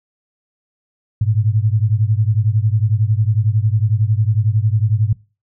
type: beating tone pair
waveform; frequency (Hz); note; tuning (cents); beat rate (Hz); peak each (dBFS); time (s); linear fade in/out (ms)
sine; 103.83 / 114.83; G#2 / A#2; 0 / -26; 11; -15 / -17; 1.21-5.13; 5
effects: noise-tail reverb RT60 0.3 s tail -21 dB re dry